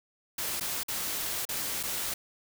white noise with dropouts, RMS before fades -33 dBFS, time 0.38-2.14 s, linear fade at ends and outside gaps 5 ms, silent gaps 0.599-0.608 / 0.834-0.883 / 1.453-1.489 / 1.83-1.834 s, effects none

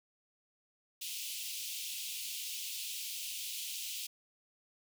pink high-pass noise, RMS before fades -41 dBFS, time 1.01-4.07 s, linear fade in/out 10 ms, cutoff 2600 Hz, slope 48 dB/octave, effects none

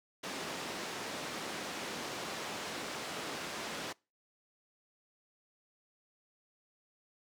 pink band-pass noise, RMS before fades -41 dBFS, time 0.23-3.93 s, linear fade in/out 10 ms, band 250 to 6500 Hz, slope 12 dB/octave, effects noise-tail reverb RT60 0.3 s tail -25 dB re dry

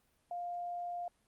sine tone, 702 Hz, F5, 9 cents sharp, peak -37 dBFS, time 0.31-1.08 s, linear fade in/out 2 ms, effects pink hiss -74 dBFS RMS until 1.27 s + Opus 32 kbps

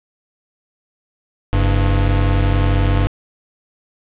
square tone pair together, 46.75 / 98 Hz, F#1 / G2, +19 / 0 cents, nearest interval octave + minor second, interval 1281 cents, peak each -16 dBFS, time 1.53-3.07 s, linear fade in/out 0 ms, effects resampled to 8000 Hz + 7-bit

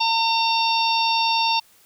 harmonic tone, 910 Hz, A#5, 42 cents flat, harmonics 1 / 3 / 4 / 5 / 6, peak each -20 / -25 / -26 / -27 / -28 dBFS, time 0-1.6 s, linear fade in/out 10 ms, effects white hiss -55 dBFS RMS until 1.85 s

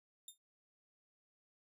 10% pulse tone with exponential decay, 3634 Hz, A#7, 45 cents flat, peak -37 dBFS, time 0.28-0.38 s, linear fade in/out 2 ms, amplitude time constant 20 ms, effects resampled to 32000 Hz

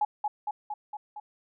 sine tone with echo, 840 Hz, G#5, 19 cents sharp, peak -22 dBFS, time 0.01-0.05 s, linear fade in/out 5 ms, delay 230 ms, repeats 5, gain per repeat -3 dB, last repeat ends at 1.2 s, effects none

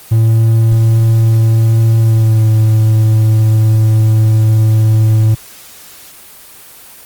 triangle tone with pitch glide, 112.6 to 109.58 Hz, A2 to A2, +40 to -7 cents, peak -4 dBFS, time 0.11-5.35 s, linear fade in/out 10 ms, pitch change -47 cents, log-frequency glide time 2-2.48 s, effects white hiss -36 dBFS RMS until 7.05 s + Opus 24 kbps

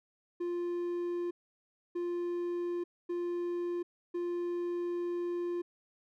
triangle tone bursts at uneven times, 349.2 Hz, F4, in tune, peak -30 dBFS, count 4, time 0.4-1.31 / 1.95-2.84 / 3.09-3.83 / 4.14-5.62 s, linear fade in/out 10 ms, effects none

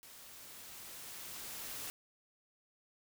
white noise with level ramp, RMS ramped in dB -55 to -43 dBFS, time 0.03-1.9 s, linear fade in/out 0 ms, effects none

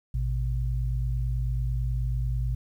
sine tone pair together, 55.55 / 124.7 Hz, A1 / B2, +17 / +17 cents, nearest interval octave + major second, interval 1400 cents, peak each -26 / -29 dBFS, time 0.14-2.55 s, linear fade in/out 5 ms, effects 10-bit

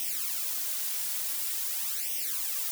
blue noise with flanger, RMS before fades -32 dBFS, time 0-2.71 s, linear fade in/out 0 ms, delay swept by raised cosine 0.34 to 4.14 ms, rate 0.47 Hz, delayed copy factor +0.9, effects none

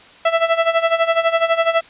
sawtooth tone with tremolo, 662 Hz, E5, 7 cents sharp, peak -7 dBFS, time 0.25-1.81 s, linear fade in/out 5 ms, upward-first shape sine, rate 12 Hz, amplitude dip 80%, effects white hiss -44 dBFS RMS until 1.89 s + resampled to 8000 Hz

